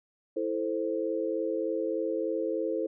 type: chord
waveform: sine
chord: A minor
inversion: second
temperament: equal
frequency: 329.6 / 440 / 523.3 Hz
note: E4 / A4 / C5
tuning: 0 / 0 / 0 cents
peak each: -32 dBFS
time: 0.36-2.87 s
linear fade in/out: 10 ms
effects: none